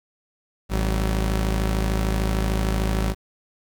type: tone pair together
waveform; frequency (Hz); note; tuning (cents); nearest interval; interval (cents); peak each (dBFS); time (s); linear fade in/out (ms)
sawtooth; 53.32 / 190; G#1 / F#3; +46 / +46; octave + minor seventh; 2200; -17 / -24; 0.69-3.15; 50
effects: 9-bit